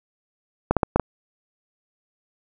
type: clicks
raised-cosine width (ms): 1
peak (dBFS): -3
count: 5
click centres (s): 0.71 / 0.767 / 0.832 / 0.96 / 0.997
effects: none